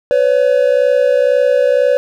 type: tone pair together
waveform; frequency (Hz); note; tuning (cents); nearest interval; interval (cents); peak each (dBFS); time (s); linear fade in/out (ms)
triangle; 503 / 565; B4 / C#5; +32 / +33; major second; 201; -10; 0.11-1.97; 0
effects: none